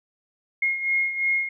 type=beating tone pair; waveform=sine; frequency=2148 / 2150.9 Hz; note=C7 / C7; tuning=+45 / +47 cents; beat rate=2.9 Hz; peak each=-22 / -28 dBFS; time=0.62-1.49 s; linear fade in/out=5 ms; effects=none